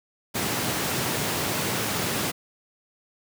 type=high-pass noise; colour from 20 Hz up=pink; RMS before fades=-27 dBFS; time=0.34-2.32 s; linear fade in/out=20 ms; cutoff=100 Hz; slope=24 dB/octave; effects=none